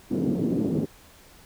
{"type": "band-pass noise", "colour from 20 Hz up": "white", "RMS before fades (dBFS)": -25, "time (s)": [0.1, 0.86], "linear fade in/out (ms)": 20, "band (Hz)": [140, 340], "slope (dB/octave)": 24, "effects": ["pink hiss -52 dBFS RMS until 1.45 s"]}